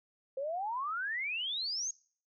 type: exponential sweep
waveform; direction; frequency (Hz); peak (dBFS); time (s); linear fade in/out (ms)
sine; up; 519 to 6690; -33; 0.37-1.91; 5
effects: noise-tail reverb RT60 0.5 s tail -24 dB re dry